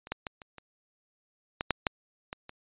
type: clicks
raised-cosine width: 0.3 ms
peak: -28 / -14 / -19 / -30 / -29 / -13 / -8 / -9 / -20 / -27 dBFS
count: 10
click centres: 0.071 / 0.12 / 0.268 / 0.418 / 0.583 / 1.609 / 1.707 / 1.868 / 2.329 / 2.494 s
effects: resampled to 8000 Hz